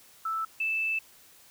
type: tone pair in turn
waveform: sine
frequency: 1318.5 / 2637 Hz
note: E6 / E7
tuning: 0 / 0 cents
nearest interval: octave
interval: 1200 cents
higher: second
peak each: -28 / -26 dBFS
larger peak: second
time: 0.25-0.45 / 0.6-0.99 s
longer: second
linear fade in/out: 5 ms
effects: white hiss -56 dBFS RMS until 1.5 s